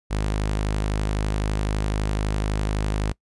sawtooth tone, 51.91 Hz, G#1, in tune, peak -18 dBFS, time 0.1-3.13 s, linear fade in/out 20 ms, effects noise-tail reverb RT60 0.1 s tail -24 dB re dry + resampled to 24000 Hz

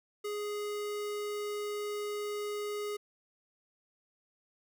square tone, 415.3 Hz, G#4, in tune, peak -35 dBFS, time 0.24-2.97 s, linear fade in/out 10 ms, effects none

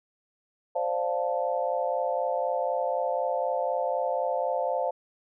sine chord, D minor seventh, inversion third, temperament equal, 523.3 / 587.3 / 698.5 / 880 Hz, C5 / D5 / F5 / A5, 0 / 0 / 0 / 0 cents, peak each -29 / -31 / -30 / -33 dBFS, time 0.75-4.91 s, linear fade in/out 10 ms, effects none

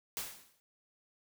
white noise with exponential decay, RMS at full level -36 dBFS, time 0.17-0.6 s, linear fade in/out 0 ms, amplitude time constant 92 ms, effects none

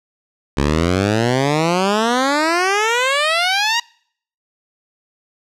10% pulse exponential sweep, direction up, 67.9 to 961 Hz, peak -6 dBFS, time 0.57-3.8 s, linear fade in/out 5 ms, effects noise-tail reverb RT60 0.6 s tail -26 dB re dry + low-pass 7000 Hz 12 dB/octave

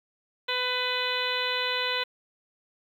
harmonic tone, 500 Hz, B4, 21 cents sharp, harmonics 1 / 2 / 3 / 4 / 5 / 6 / 7 / 8, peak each -34 / -34 / -34 / -34 / -34 / -34 / -34 / -34 dBFS, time 0.48-2.04 s, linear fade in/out 10 ms, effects 9-bit

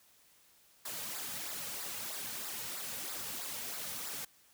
white noise with flanger, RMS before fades -41 dBFS, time 0.85-4.25 s, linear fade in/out 5 ms, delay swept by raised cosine 0.32 to 3.02 ms, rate 3.1 Hz, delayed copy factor -0.65, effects white hiss -65 dBFS RMS until 4.53 s

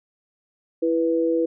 sine tone pair together, 331.7 / 491.4 Hz, E4 / B4, +11 / -9 cents, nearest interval perfect fifth, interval 680 cents, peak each -21 dBFS, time 0.82-1.46 s, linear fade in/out 10 ms, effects none

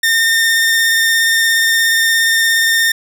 sawtooth tone with vibrato, 1818 Hz, A#6, 44 cents flat, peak -7 dBFS, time 0.03-2.92 s, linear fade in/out 5 ms, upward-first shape sine, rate 17 Hz, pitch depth 13 cents each way, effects none

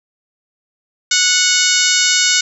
harmonic tone, 736 Hz, F#5, 9 cents flat, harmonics 2 / 3 / 4 / 5 / 6 / 7 / 8 / 9 / 10, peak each -20 / -20 / -20 / -20 / -20 / -20 / -20 / -20 / -20 dBFS, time 1.11-2.41 s, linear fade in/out 5 ms, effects none

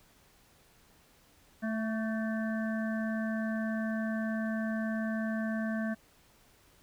harmonic tone with a mistuned harmonic, 220.4 Hz, A3, 3 cents sharp, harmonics 1 / 3 / 5 / 7 / 8, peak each -31 / -39 / -48 / -42 / -44 dBFS, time 1.62-5.95 s, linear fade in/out 20 ms, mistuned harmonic 5, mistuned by +37 cents, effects pink hiss -63 dBFS RMS until 6.82 s

